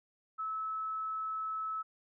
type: tone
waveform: sine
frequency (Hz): 1300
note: E6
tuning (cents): -24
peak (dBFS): -34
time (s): 0.38-1.83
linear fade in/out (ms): 20
effects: none